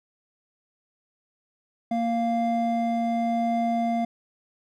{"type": "tone pair together", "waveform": "triangle", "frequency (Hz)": [232.3, 696], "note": ["A#3", "F5"], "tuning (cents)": [-6, -6], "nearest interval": "octave + perfect fifth", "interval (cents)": 1900, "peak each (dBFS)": -23, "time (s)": [1.91, 4.05], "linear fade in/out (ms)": 5, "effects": []}